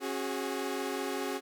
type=chord; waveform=sawtooth; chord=C# suspended fourth; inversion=none; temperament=equal with one note detuned; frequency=272.1 / 370 / 415.3 Hz; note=C#4 / F#4 / G#4; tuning=-32 / 0 / 0 cents; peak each=-33 dBFS; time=0-1.41 s; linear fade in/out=50 ms; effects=none